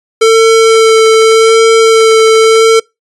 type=tone with vibrato; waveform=square; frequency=446.8 Hz; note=A4; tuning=27 cents sharp; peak=-3 dBFS; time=0.21-2.8 s; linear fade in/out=10 ms; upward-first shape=sine; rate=0.85 Hz; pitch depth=13 cents each way; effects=noise-tail reverb RT60 0.2 s tail -24 dB re dry + resampled to 22050 Hz